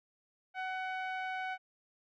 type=tone with low-pass filter; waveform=sawtooth; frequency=749 Hz; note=F#5; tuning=21 cents sharp; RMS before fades=-38 dBFS; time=0.54-1.58 s; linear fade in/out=50 ms; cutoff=2100 Hz; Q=1.7; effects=none